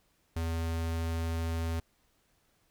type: tone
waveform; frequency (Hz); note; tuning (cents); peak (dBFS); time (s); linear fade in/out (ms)
square; 82.41; E2; 0; -31; 0.36-1.8; 5
effects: pink hiss -71 dBFS RMS until 2.7 s